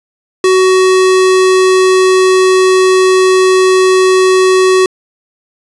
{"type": "tone", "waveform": "square", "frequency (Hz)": 374, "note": "F#4", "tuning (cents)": 19, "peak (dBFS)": -6, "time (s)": [0.44, 4.86], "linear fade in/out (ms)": 2, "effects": ["resampled to 22050 Hz", "8-bit"]}